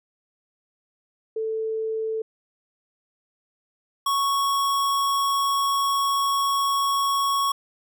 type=tone pair in turn; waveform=sine / square; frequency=441.9 / 1108.4 Hz; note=A4 / C#6; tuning=+7 / -1 cents; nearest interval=octave + major third; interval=1592 cents; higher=second; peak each=-24 / -21 dBFS; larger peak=second; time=1.36-2.22 / 4.06-7.52 s; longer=second; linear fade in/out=5 ms; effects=none